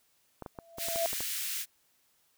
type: clicks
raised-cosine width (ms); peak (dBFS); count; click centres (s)
1; -26; 8; 0.423 / 0.462 / 0.588 / 0.784 / 0.885 / 0.959 / 1.131 / 1.206
type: tone with exponential growth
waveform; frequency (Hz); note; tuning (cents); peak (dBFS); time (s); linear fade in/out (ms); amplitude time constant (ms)
sine; 670; E5; +28; -25; 0.55-1.06; 0; 110
type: high-pass noise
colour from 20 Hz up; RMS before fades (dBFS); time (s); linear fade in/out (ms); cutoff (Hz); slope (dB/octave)
white; -35; 0.77-1.66; 50; 1700; 24
effects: white hiss -70 dBFS RMS until 2.37 s